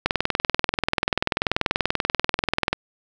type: click train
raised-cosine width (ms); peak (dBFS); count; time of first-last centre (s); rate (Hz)
0.3; -3; 56; 0.06-2.73; 20.6
effects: none